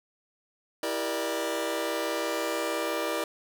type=chord; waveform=sawtooth; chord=E half-diminished seventh; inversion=none; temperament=just; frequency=329.6 / 395.6 / 474.7 / 593.3 Hz; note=E4 / G4 / Bb4 / D5; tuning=0 / +16 / +31 / +18 cents; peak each=-30 / -33 / -30 / -28 dBFS; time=0.83-3.24 s; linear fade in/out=2 ms; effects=none